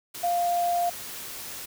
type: tone in noise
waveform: sine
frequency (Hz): 698.5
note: F5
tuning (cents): 0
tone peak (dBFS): -22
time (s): 0.23-0.9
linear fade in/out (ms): 10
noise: white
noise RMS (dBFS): -38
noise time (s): 0.14-1.66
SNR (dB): +13
effects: none